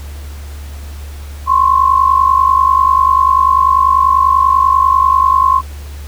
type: tone pair together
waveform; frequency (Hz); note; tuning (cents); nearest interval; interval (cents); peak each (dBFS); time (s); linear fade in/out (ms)
sine; 1039.8 / 1090; C6 / C#6; -11 / -29; minor second; 82; -10; 1.46-5.62; 50
effects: added 72 Hz sine -25 dBFS peak until 6.07 s + pink hiss -38 dBFS RMS until 6.07 s